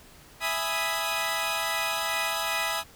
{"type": "chord", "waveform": "15% pulse", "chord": "E major seventh", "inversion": "none", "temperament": "equal", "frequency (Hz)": [659.3, 830.6, 987.8, 1244.5], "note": ["E5", "G#5", "B5", "D#6"], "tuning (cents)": [0, 0, 0, 0], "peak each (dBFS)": -26, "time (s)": [0.4, 2.84], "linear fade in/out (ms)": 50, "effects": ["pink hiss -52 dBFS RMS until 2.95 s"]}